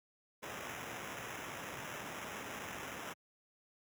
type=noise with sample-and-hold; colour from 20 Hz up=white; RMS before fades=-45 dBFS; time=0.42-3.14 s; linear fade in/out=20 ms; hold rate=4410 Hz; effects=high-pass 80 Hz 12 dB/octave